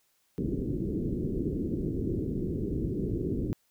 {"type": "low-pass noise", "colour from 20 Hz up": "white", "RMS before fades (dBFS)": -31, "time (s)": [0.38, 3.53], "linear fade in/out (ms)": 0, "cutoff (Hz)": 400, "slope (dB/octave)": 48, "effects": ["white hiss -71 dBFS RMS until 3.7 s"]}